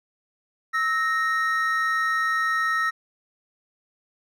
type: tone pair together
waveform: triangle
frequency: 1302.7 / 1861 Hz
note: E6 / A#6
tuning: -21 / -3 cents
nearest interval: tritone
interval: 618 cents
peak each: -22 dBFS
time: 0.73-2.91 s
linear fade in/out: 20 ms
effects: none